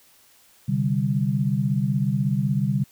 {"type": "chord", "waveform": "sine", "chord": "C suspended second", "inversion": "none", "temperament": "just", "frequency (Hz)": [130.81, 147.16, 196.22], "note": ["C3", "D3", "G3"], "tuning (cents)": [0, 4, 2], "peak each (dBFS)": -24, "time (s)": [0.68, 2.84], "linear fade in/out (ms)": 10, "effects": ["white hiss -56 dBFS RMS until 2.91 s"]}